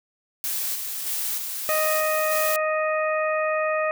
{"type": "noise with tremolo", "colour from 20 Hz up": "blue", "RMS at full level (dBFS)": -27, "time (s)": [0.44, 2.56], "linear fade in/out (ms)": 0, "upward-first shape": "square", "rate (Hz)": 1.6, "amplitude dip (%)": 35}
{"type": "harmonic tone", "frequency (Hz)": 622.3, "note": "D#5", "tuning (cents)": 0, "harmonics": [1, 2, 3, 4], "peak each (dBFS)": [-23, -27, -30, -32], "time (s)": [1.69, 3.91], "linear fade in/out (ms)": 0}
{"effects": []}